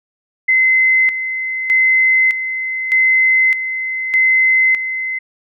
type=tone with tremolo; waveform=sine; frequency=2054 Hz; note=C7; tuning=33 cents flat; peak=-9 dBFS; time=0.48-5.19 s; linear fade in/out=10 ms; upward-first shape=square; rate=0.82 Hz; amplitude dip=65%; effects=none